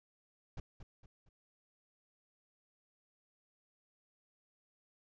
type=noise with echo; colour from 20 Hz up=brown; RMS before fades=-40 dBFS; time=0.57-0.6 s; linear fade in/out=5 ms; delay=230 ms; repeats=3; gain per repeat=-8 dB; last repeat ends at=1.29 s; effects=resampled to 16000 Hz